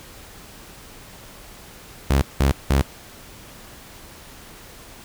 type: tone bursts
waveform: sawtooth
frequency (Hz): 68.6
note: C#2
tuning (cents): -17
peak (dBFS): -11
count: 3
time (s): 2.1-2.82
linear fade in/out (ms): 5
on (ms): 120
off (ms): 180
effects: pink hiss -43 dBFS RMS until 5.04 s